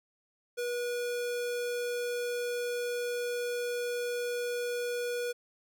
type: tone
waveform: square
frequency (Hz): 484.2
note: B4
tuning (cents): -34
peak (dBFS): -32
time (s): 0.57-5.33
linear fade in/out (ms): 20
effects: none